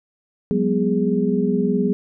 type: tone cluster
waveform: sine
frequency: 182.3 / 201.6 / 246.2 / 412.8 Hz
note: F#3 / G3 / B3 / G#4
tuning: -25 / +49 / -5 / -10 cents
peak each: -22 dBFS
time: 0.51-1.93 s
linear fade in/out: 0 ms
effects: none